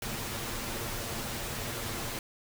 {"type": "noise with comb filter", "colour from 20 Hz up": "pink", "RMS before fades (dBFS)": -36, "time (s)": [0.02, 2.19], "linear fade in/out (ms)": 2, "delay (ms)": 8.7, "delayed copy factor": 0.55, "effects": []}